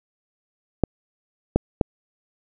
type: clicks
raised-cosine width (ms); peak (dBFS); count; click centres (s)
2; -3; 3; 0.837 / 1.56 / 1.812
effects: none